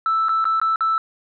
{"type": "tone with dropouts", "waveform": "sine", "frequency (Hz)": 1320, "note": "E6", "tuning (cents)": 2, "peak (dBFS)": -15, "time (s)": [0.06, 0.98], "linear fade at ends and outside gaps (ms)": 1, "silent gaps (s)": [[0.285, 0.292], [0.443, 0.453], [0.599, 0.615], [0.759, 0.807]], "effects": ["tanh soft clip ceiling -13 dBFS"]}